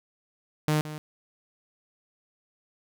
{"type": "tone with echo", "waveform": "sawtooth", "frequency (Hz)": 152.6, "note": "D#3", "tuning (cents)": -33, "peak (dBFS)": -18, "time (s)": [0.68, 0.81], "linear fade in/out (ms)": 0, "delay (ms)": 170, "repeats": 1, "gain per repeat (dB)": -13, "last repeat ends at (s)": 0.98, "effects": []}